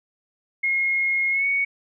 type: tone with pitch glide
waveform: sine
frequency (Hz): 2153 to 2228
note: C7 to C#7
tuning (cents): +49 to +8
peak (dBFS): -19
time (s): 0.63-1.65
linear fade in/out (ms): 10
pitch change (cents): +59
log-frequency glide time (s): 1.31-1.46
effects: none